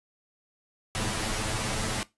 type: noise with comb filter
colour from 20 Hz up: pink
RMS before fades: -30 dBFS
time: 0.95-2.03 s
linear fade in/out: 0 ms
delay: 9.2 ms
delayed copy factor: +0.95
effects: noise-tail reverb RT60 0.2 s tail -19 dB re dry + resampled to 24000 Hz